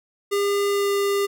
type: tone with pitch glide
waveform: square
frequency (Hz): 403.5 to 400.9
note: G#4 to G4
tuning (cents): -50 to +39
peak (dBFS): -20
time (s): 0.31-1.27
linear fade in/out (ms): 20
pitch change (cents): -11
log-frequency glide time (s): 0.69-0.9
effects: none